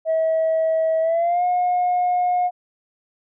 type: tone with pitch glide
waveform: sine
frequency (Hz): 644 to 718.7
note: E5 to F5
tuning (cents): -41 to +49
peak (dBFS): -15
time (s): 0.05-2.51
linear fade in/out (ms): 50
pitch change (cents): +190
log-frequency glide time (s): 1.01-1.44
effects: tanh soft clip ceiling -14 dBFS